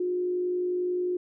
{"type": "tone with frequency modulation", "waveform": "sine", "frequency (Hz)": 359.2, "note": "F4", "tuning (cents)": 49, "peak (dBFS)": -25, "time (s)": [0, 1.17], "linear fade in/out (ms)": 5, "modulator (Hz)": 51.3, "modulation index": 0.22, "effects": []}